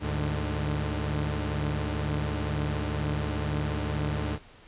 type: tone cluster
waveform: sawtooth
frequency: 73.5 / 105 / 149.1 Hz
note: D2 / G#2 / D3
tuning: +2 / +19 / +27 cents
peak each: -27 / -29 / -28 dBFS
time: 0-4.39 s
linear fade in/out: 50 ms
effects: pink hiss -53 dBFS RMS until 4.67 s + resampled to 8000 Hz